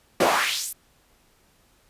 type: noise with high-pass filter sweep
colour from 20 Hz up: brown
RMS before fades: -23 dBFS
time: 0.2-0.73 s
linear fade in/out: 5 ms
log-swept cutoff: 390 to 12000 Hz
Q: 2.1
effects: pink hiss -61 dBFS RMS until 1.89 s + resampled to 32000 Hz